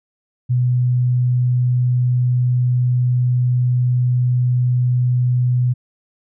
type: tone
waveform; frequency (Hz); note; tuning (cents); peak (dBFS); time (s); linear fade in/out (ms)
sine; 124.3; B2; +12; -13; 0.49-5.74; 20
effects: none